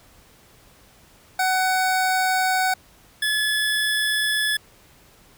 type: tone pair in turn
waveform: 25% pulse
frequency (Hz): 749 / 1714.8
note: F#5 / A6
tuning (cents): +21 / -45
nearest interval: octave + major second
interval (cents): 1434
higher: second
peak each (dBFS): -15 / -16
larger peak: first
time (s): 1.39-2.74 / 3.22-4.57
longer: neither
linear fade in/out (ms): 5
effects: pink hiss -53 dBFS RMS until 5.37 s